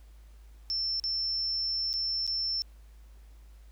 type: tone with dropouts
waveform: sine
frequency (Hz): 5360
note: E8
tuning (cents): +28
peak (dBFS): -28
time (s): 0.7-2.62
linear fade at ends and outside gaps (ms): 0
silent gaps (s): 0.998-1.039 / 1.93-1.938 / 2.266-2.276
effects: added 53 Hz sine -49 dBFS peak until 3.71 s + pink hiss -66 dBFS RMS until 3.71 s